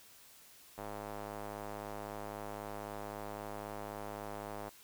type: tone with band-pass filter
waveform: square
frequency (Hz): 51.91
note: G#1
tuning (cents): 0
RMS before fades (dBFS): -44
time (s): 0.77-4.7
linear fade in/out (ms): 20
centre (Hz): 770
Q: 1.3
effects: white hiss -59 dBFS RMS until 4.83 s